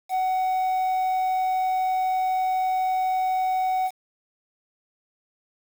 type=tone with quantisation; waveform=triangle; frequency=748 Hz; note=F#5; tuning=19 cents sharp; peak=-19 dBFS; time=0.09-3.91 s; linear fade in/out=50 ms; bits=7; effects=none